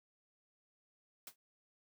white noise with exponential decay, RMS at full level -44 dBFS, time 1.27-1.36 s, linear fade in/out 2 ms, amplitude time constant 18 ms, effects high-pass 150 Hz 12 dB/octave

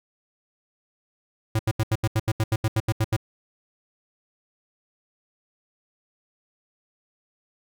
square tone bursts, 109.8 Hz, A2, 3 cents flat, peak -20 dBFS, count 14, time 1.55-3.165 s, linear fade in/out 5 ms, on 42 ms, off 79 ms, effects none

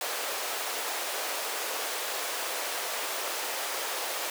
pink high-pass noise, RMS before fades -33 dBFS, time 0.01-4.3 s, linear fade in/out 2 ms, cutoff 460 Hz, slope 24 dB/octave, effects none

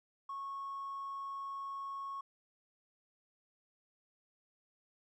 sine tone with hard clipping, 1100 Hz, C#6, 14 cents flat, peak -40 dBFS, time 0.29-2.21 s, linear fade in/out 5 ms, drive 1 dB, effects none

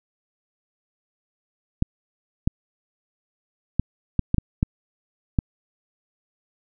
clicks, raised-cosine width 5 ms, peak -6 dBFS, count 8, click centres 1.824 / 2.475 / 3.796 / 4.193 / 4.344 / 4.383 / 4.629 / 5.388 s, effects none

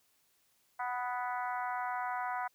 harmonic tone with a mistuned harmonic, 246.9 Hz, B3, in tune, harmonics 3 / 4 / 5 / 6 / 7 / 8 / 9, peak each -37 / -38 / -43 / -42 / -52 / -47 / -57 dBFS, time 0.79-2.48 s, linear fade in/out 10 ms, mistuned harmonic 5, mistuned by +17 cents, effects white hiss -72 dBFS RMS until 2.54 s

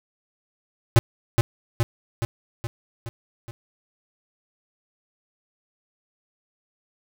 square tone with echo, 116.54 Hz, A#2, in tune, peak -11 dBFS, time 0.96-0.99 s, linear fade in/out 0 ms, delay 420 ms, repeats 6, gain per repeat -4 dB, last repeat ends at 3.51 s, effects none

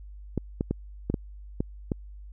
clicks, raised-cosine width 3 ms, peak -13 dBFS, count 7, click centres 0.377 / 0.609 / 0.71 / 1.1 / 1.142 / 1.605 / 1.918 s, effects added 50 Hz sine -41 dBFS peak until 2.32 s

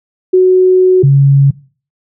sine tone pair in turn, 370 / 138.84 Hz, F#4 / C#3, 0 / +3 cents, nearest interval octave + perfect fourth, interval 1697 cents, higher first, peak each -3 dBFS, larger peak neither, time 0.33-1.03 / 1.03-1.51 s, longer first, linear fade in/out 10 ms, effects noise-tail reverb RT60 0.4 s tail -20 dB re dry

